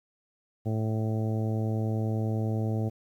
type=harmonic tone; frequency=110 Hz; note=A2; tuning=in tune; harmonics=1 / 2 / 3 / 4 / 5 / 6 / 7; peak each=-27 / -33 / -37 / -39 / -41 / -43 / -44 dBFS; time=0.65-2.9 s; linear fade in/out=20 ms; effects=10-bit